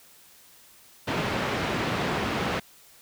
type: band-pass noise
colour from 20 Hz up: pink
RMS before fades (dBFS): -28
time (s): 1.07-2.6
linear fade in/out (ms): 10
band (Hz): 120 to 2900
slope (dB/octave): 12
effects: white hiss -54 dBFS RMS until 3.01 s